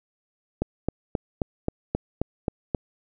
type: click train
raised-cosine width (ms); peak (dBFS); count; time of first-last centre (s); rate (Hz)
2; -10; 9; 0.62-2.748; 3.76
effects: none